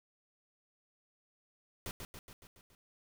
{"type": "noise with echo", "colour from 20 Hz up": "pink", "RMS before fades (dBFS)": -41, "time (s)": [1.86, 1.91], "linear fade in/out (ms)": 0, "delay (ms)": 140, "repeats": 6, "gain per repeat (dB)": -4, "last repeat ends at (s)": 2.75, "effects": []}